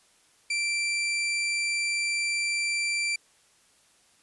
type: tone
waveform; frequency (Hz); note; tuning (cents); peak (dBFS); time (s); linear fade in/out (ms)
sawtooth; 2349; D7; 0; -22; 0.5-3.16; 5
effects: white hiss -62 dBFS RMS until 4.22 s + resampled to 24000 Hz